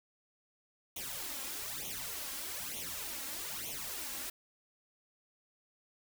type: noise with flanger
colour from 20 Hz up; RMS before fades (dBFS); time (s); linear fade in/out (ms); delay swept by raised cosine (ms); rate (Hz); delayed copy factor
white; -41; 0.96-4.3; 5; 0.31 to 3.71; 1.1; +0.85
effects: none